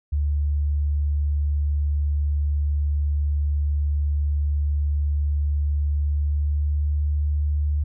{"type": "tone with pitch glide", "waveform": "sine", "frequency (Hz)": [73, 73.81], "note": ["D2", "D2"], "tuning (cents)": [-10, 9], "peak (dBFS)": -19, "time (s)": [0.12, 7.84], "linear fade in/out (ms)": 10, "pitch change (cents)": 19, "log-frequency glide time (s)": [5.95, 7.02], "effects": []}